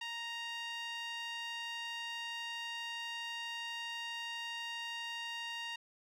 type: tone with band-pass filter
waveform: sawtooth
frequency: 932.3 Hz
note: A#5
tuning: in tune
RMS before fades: -42 dBFS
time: 0.01-5.76 s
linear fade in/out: 5 ms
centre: 2800 Hz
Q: 1.7
effects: none